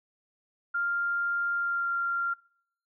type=tone with pitch glide; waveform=sine; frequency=1396.9 to 1385.6 Hz; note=F6 to F6; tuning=0 to -14 cents; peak=-26 dBFS; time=0.74-2.34 s; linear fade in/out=10 ms; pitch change=-14 cents; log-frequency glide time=1.55-1.91 s; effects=noise-tail reverb RT60 0.6 s tail -23 dB re dry